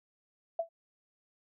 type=tone with exponential decay; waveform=sine; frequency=666 Hz; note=E5; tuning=18 cents sharp; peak=-25 dBFS; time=0.59-0.69 s; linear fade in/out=5 ms; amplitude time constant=21 ms; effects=none